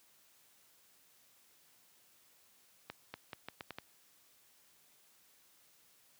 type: accelerating click train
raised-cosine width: 0.3 ms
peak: -26 dBFS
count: 7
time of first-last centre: 2.9-3.785 s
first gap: 240 ms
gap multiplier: 0.8
effects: white hiss -67 dBFS RMS until 6.19 s + high-pass 80 Hz 12 dB/octave